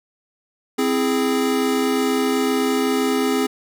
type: chord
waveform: square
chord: C augmented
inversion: none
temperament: equal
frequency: 261.6 / 329.6 / 415.3 Hz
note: C4 / E4 / G#4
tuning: 0 / 0 / 0 cents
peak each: -21 / -27 / -22 dBFS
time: 0.78-3.47 s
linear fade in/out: 10 ms
effects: none